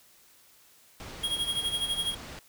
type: low-pass noise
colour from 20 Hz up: pink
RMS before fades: -43 dBFS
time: 1-2.39 s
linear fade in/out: 0 ms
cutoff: 6400 Hz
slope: 12 dB/octave
type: tone with tremolo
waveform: square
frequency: 3278 Hz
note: G#7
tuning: 23 cents flat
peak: -26 dBFS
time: 1.23-2.15 s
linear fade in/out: 10 ms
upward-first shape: sine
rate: 12 Hz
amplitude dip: 70%
effects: white hiss -59 dBFS RMS until 2.48 s